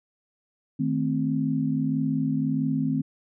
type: chord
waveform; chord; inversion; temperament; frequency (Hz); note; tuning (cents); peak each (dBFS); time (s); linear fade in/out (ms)
sine; A diminished; second; equal; 155.56 / 220 / 261.6; Eb3 / A3 / C4; 0 / 0 / 0; -27 / -29 / -25; 0.79-3.02; 10
effects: none